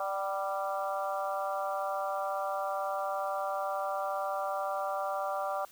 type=harmonic tone with a mistuned harmonic; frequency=196.5 Hz; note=G3; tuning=4 cents sharp; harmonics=3 / 4 / 5 / 6 / 7; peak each=-35 / -35 / -42 / -37 / -42 dBFS; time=0-5.65 s; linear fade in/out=2 ms; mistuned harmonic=4; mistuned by=-32 cents; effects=white hiss -57 dBFS RMS until 5.71 s